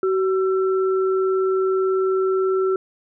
sine tone pair together, 378.9 / 1340.9 Hz, F#4 / E6, +41 / +29 cents, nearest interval octave + minor seventh, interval 2188 cents, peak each -17 / -28 dBFS, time 0.03-2.76 s, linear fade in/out 2 ms, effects none

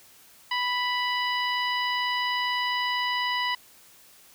harmonic tone, 987.8 Hz, B5, in tune, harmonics 1 / 2 / 3 / 4 / 5, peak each -28 / -29 / -31 / -38 / -37 dBFS, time 0.51-3.55 s, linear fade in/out 5 ms, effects white hiss -54 dBFS RMS until 4.34 s

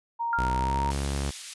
sine tone, 932.3 Hz, A#5, in tune, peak -26 dBFS, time 0.19-0.92 s, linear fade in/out 20 ms
sine tone with exponential decay, 1396.9 Hz, F6, in tune, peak -23 dBFS, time 0.33-0.79 s, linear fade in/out 1 ms, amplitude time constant 100 ms
sawtooth tone with pitch glide, 63.1 to 69.61 Hz, B1 to C#2, +38 to +8 cents, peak -23 dBFS, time 0.38-1.31 s, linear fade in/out 10 ms, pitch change +170 cents, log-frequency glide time 0.51-0.85 s
pink high-pass noise, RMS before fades -40 dBFS, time 0.9-1.54 s, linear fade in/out 10 ms, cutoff 3100 Hz, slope 12 dB/octave
effects resampled to 24000 Hz

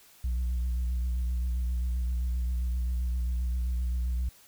sine tone with vibrato, 61.2 Hz, B1, 15 cents flat, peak -24 dBFS, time 0.24-4.29 s, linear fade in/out 5 ms, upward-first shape sine, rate 7.6 Hz, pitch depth 43 cents each way, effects tanh soft clip ceiling -25 dBFS + white hiss -57 dBFS RMS until 4.47 s

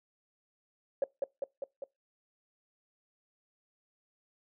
sine tone with echo, 551 Hz, C#5, 11 cents flat, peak -24 dBFS, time 1.02-1.04 s, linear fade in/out 2 ms, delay 200 ms, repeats 4, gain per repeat -3 dB, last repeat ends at 1.84 s, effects noise-tail reverb RT60 0.2 s tail -23 dB re dry + tanh soft clip ceiling -20 dBFS

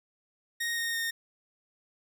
sawtooth tone with pitch steps, 1864.7 / 1851.8 / 1839 Hz, A#6 / A#6 / A#6, 0 / -12 / -24 cents, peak -26 dBFS, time 0.6-1.11 s, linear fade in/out 10 ms, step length 170 ms, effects none

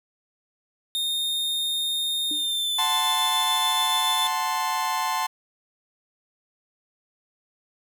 45% pulse tone with pitch glide, 3673 to 3513 Hz, A#7 to A7, -26 to -3 cents, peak -23 dBFS, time 0.95-4.27 s, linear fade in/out 0 ms, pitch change -77 cents, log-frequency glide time 2.29-2.73 s
sine tone with exponential decay, 300 Hz, D4, 37 cents sharp, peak -31 dBFS, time 2.31-2.51 s, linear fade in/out 2 ms, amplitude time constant 42 ms
40% pulse chord, F# diminished, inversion none, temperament equal, 740 / 880 / 1046.5 Hz, F#5 / A5 / C6, 0 / 0 / 0 cents, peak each -31 / -26 / -26 dBFS, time 2.78-5.27 s, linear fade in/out 10 ms
effects none

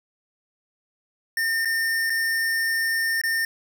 square tone with dropouts, 1814 Hz, A#6, 48 cents flat, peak -22 dBFS, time 1.37-3.45 s, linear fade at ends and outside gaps 2 ms, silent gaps 1.649-1.655 / 2.098-2.102 / 3.215-3.236 s, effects none

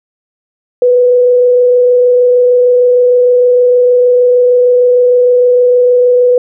sine tone with frequency modulation, 493.9 Hz, B4, in tune, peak -4 dBFS, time 0.82-6.38 s, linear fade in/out 2 ms, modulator 26.5 Hz, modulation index 0.2, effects none

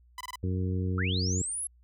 sawtooth tone bursts, 1000 Hz, B5, 21 cents sharp, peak -32 dBFS, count 4, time 0.18-0.357 s, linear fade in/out 2 ms, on 27 ms, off 23 ms
harmonic tone, 92.5 Hz, F#2, in tune, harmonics 1 / 2 / 3 / 4 / 5, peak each -28 / -34 / -38 / -40 / -42 dBFS, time 0.43-1.42 s, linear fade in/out 5 ms
sine linear sweep, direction up, 1244.5 to 11175 Hz, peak -31 dBFS, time 0.98-1.67 s, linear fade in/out 2 ms
effects added 60 Hz sine -57 dBFS peak until 1.83 s

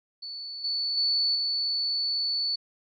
sine tone with level steps, 4462 Hz, C#8, 11 cents sharp, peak -35 / -26 / -22 / -25 dBFS, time 0.22-2.56 s, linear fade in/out 10 ms, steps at 0.64 / 0.97 / 1.35 s, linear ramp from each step 5 ms, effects none

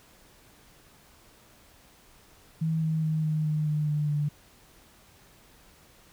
sine tone with pitch steps, 160.6 / 158.66 / 156.75 / 154.86 / 152.99 / 151.15 / 149.33 / 147.53 Hz, E3 / D#3 / D#3 / D#3 / D#3 / D#3 / D3 / D3, -45 / +34 / +13 / -8 / -29 / -50 / +29 / +8 cents, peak -24 dBFS, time 2.61-4.29 s, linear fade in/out 10 ms, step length 210 ms, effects pink hiss -57 dBFS RMS until 6.12 s

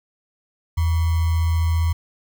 sine tone with sample-and-hold, 82.41 Hz, E2, in tune, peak -16 dBFS, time 0.77-1.93 s, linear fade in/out 10 ms, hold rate 1050 Hz, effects none

